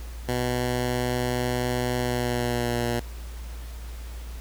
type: tone with pitch glide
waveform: 10% pulse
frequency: 123.8 to 119.24 Hz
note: B2 to A#2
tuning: +5 to +40 cents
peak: -16 dBFS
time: 0.28-3 s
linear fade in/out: 10 ms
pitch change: -65 cents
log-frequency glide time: 1.96-2.84 s
effects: added 58 Hz sine -34 dBFS peak until 4.4 s + pink hiss -47 dBFS RMS until 4.4 s